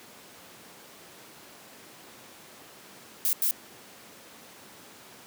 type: noise bursts at uneven times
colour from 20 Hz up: violet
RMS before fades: -25 dBFS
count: 2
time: 3.25-3.33 / 3.42-3.51 s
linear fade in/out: 0 ms
effects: pink hiss -49 dBFS RMS until 5.26 s + high-pass 200 Hz 12 dB/octave